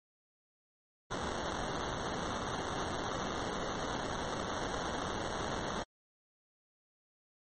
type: noise with sample-and-hold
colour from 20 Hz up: violet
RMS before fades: -37 dBFS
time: 1.1-5.84 s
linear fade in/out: 20 ms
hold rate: 2450 Hz
effects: MP3 32 kbps